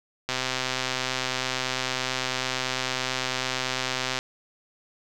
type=click train; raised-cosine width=0.2 ms; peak=-9 dBFS; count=504; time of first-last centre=0.29-4.189 s; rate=129 Hz; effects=none